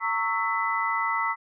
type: tone cluster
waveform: sine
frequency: 916 / 1112 / 1313 / 2001 Hz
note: A#5 / C#6 / E6 / B6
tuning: -31 / +5 / -7 / +22 cents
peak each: -29 dBFS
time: 0-1.36 s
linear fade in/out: 50 ms
effects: none